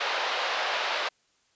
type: band-pass noise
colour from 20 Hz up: pink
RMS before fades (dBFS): -29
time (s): 0-1.09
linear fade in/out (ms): 10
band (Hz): 570 to 4300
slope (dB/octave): 24
effects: white hiss -68 dBFS RMS until 1.55 s + resampled to 16000 Hz